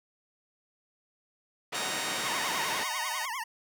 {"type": "band-pass noise", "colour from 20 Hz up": "white", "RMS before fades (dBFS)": -36, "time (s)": [1.72, 2.84], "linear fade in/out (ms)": 10, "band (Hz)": [170, 2500], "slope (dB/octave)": 12}
{"type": "chord", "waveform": "5% pulse", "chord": "D# minor", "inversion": "none", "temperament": "just", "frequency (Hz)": [622.3, 746.7, 933.4], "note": ["D#5", "F#5", "A#5"], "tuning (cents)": [0, 16, 2], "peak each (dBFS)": [-29, -27, -26], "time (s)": [1.74, 3.26], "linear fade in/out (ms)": 10}
{"type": "tone with vibrato", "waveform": "25% pulse", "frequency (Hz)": 987.8, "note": "B5", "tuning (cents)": 0, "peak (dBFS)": -29, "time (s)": [2.24, 3.44], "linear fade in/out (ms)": 10, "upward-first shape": "triangle", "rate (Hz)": 10, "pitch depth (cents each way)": 240}
{"effects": []}